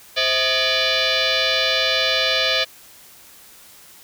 sine tone with frequency modulation, 523.3 Hz, C5, in tune, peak -16 dBFS, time 0.16-2.65 s, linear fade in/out 20 ms, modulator 586 Hz, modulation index 7.1, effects white hiss -46 dBFS RMS until 4.03 s

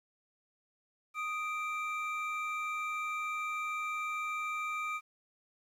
triangle tone pair together, 1244.3 / 2349 Hz, D#6 / D7, 0 / 0 cents, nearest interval major seventh, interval 1100 cents, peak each -34 / -36 dBFS, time 1.14-5.01 s, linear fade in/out 50 ms, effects resampled to 32000 Hz + 11-bit

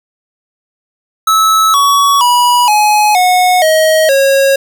square tone with pitch steps, 1300 / 1125.2 / 973.9 / 842.9 / 729.6 / 631.5 / 546.6 Hz, E6 / C#6 / B5 / G#5 / F#5 / D#5 / C#5, -24 / +26 / -24 / +25 / -24 / +26 / -24 cents, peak -7 dBFS, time 1.27-4.56 s, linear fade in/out 5 ms, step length 470 ms, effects none

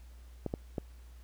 clicks, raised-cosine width 2 ms, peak -20 dBFS, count 3, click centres 0.463 / 0.539 / 0.782 s, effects added 60 Hz sine -49 dBFS peak until 1.23 s + pink hiss -65 dBFS RMS until 1.23 s

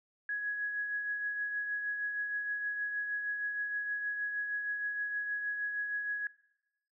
sine tone with tremolo, 1671 Hz, G#6, 10 cents sharp, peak -31 dBFS, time 0.29-6.27 s, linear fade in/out 2 ms, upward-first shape triangle, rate 6.4 Hz, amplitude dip 50%, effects noise-tail reverb RT60 0.9 s tail -21 dB re dry

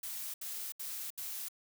blue noise bursts, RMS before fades -41 dBFS, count 4, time 0.03-1.486 s, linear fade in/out 5 ms, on 310 ms, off 72 ms, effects none

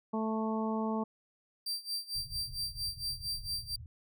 harmonic tone, 220 Hz, A3, in tune, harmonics 1 / 2 / 3 / 4 / 5, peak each -32 / -38 / -41 / -39 / -42 dBFS, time 0.13-1.04 s, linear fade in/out 10 ms
40% pulse tone with tremolo, 4699 Hz, D8, in tune, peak -31 dBFS, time 1.66-3.76 s, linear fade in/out 5 ms, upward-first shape sine, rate 4.4 Hz, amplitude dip 90%
pink low-pass noise, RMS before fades -47 dBFS, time 2.15-3.86 s, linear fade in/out 2 ms, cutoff 140 Hz, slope 96 dB/octave
effects none

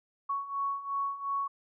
sine beating tone pair, 1111 / 1113.8 Hz, C#6 / C#6, +4 / +8 cents, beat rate 2.8 Hz, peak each -36 / -32 dBFS, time 0.29-1.48 s, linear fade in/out 10 ms, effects none

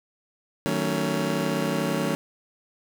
25% pulse chord, D# half-diminished seventh, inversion none, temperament just, 155.56 / 186.68 / 224 / 280 Hz, D#3 / F#3 / A3 / C#4, 0 / +16 / +31 / +18 cents, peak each -26 dBFS, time 0.66-2.15 s, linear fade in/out 0 ms, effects none

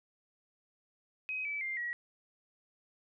sine tone with pitch steps, 2527 / 2304 / 2101 / 1915.1 Hz, D#7 / D7 / C7 / A#6, +26 / -34 / +7 / +46 cents, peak -34 dBFS, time 1.29-1.93 s, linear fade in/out 0 ms, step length 160 ms, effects none

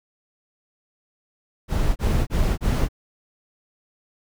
brown noise bursts, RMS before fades -20 dBFS, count 4, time 1.68-2.887 s, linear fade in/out 50 ms, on 280 ms, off 29 ms, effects none

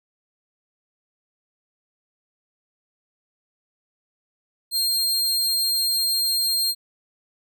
sawtooth tone, 4202 Hz, C8, 7 cents sharp, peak -17 dBFS, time 4.71-6.75 s, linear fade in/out 50 ms, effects none

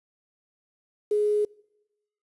sine tone with quantisation, 418.3 Hz, G#4, 12 cents sharp, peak -20 dBFS, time 1.11-1.45 s, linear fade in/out 5 ms, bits 8, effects noise-tail reverb RT60 0.9 s tail -25 dB re dry + resampled to 24000 Hz

